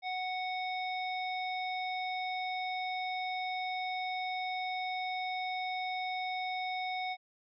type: harmonic tone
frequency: 740 Hz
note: F#5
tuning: in tune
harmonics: 1 / 3 / 5 / 7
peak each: -35 / -39 / -44 / -52 dBFS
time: 0.02-7.17 s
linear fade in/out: 50 ms
effects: none